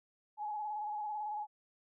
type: tone with vibrato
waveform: sine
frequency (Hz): 843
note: G#5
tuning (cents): +26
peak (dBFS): -36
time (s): 0.37-1.47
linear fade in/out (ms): 50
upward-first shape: square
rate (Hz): 18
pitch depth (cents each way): 30
effects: none